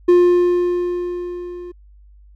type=tone with level ramp; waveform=triangle; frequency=353.8 Hz; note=F4; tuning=23 cents sharp; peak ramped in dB=-5 to -28 dBFS; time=0.08-1.72 s; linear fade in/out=10 ms; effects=added 50 Hz sine -43 dBFS peak until 2.35 s

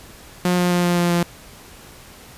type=tone with pitch steps; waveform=sawtooth; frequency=178.9 / 177.66 / 176.44 / 175.22 / 174.01 / 172.81 Hz; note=F3 / F3 / F3 / F3 / F3 / F3; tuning=+42 / +30 / +18 / +6 / -6 / -18 cents; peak=-12 dBFS; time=0.45-1.23 s; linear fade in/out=2 ms; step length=130 ms; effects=pink hiss -43 dBFS RMS until 2.37 s + resampled to 32000 Hz

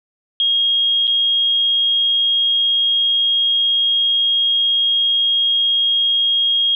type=tone with dropouts; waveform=sine; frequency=3261 Hz; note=G#7; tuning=32 cents flat; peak=-13 dBFS; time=0.4-6.75 s; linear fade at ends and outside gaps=1 ms; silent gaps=1.071-1.077 s; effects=none

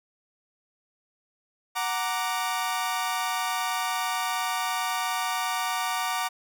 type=chord; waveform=sawtooth; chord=Gb augmented; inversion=none; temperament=equal; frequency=740 / 932.3 / 1174.7 Hz; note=Gb5 / Bb5 / D6; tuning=0 / 0 / 0 cents; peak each=-27 dBFS; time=1.75-6.29 s; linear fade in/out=20 ms; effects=none

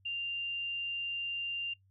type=tone; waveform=sine; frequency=2788 Hz; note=F7; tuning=4 cents flat; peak=-33 dBFS; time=0.05-1.74 s; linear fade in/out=10 ms; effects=noise-tail reverb RT60 0.1 s tail -22 dB re dry + added 96 Hz sine -64 dBFS peak until 1.9 s

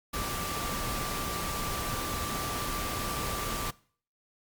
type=tone in noise; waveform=sine; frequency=1173 Hz; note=D6; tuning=2 cents flat; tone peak=-37 dBFS; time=0.13-3.71 s; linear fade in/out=10 ms; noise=pink; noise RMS=-34 dBFS; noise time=0.13-3.71 s; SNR=-6 dB; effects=noise-tail reverb RT60 0.5 s tail -22 dB re dry + Opus 48 kbps

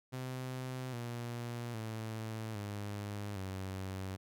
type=tone with pitch steps; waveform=sawtooth; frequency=128.5 / 119.2 / 110.58 / 102.58 / 95.16 Hz; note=C3 / A#2 / A2 / G#2 / F#2; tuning=-31 / +39 / +9 / -21 / +49 cents; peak=-35 dBFS; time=0.12-4.17 s; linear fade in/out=20 ms; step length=810 ms; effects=none

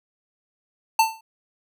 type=tone with exponential decay; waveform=square; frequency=891 Hz; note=A5; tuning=22 cents sharp; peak=-12 dBFS; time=0.99-1.21 s; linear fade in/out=5 ms; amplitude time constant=47 ms; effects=none

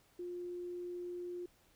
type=tone; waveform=sine; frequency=353.7 Hz; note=F4; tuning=22 cents sharp; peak=-40 dBFS; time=0.19-1.46 s; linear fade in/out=5 ms; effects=pink hiss -69 dBFS RMS until 1.75 s

